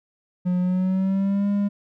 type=tone with pitch glide; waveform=triangle; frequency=180.2 to 202.3 Hz; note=F#3 to G#3; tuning=-45 to -45 cents; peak=-17 dBFS; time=0.45-1.69 s; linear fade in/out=20 ms; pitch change=+200 cents; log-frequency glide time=0.61-1.48 s; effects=none